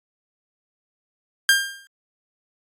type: tone with exponential decay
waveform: sawtooth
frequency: 1600 Hz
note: G6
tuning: 35 cents sharp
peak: -7 dBFS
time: 1.49-1.87 s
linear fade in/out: 1 ms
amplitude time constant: 82 ms
effects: AAC 48 kbps